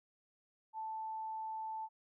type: tone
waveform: sine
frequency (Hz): 880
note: A5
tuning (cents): 0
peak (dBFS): -39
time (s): 0.73-1.89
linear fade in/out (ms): 50
effects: none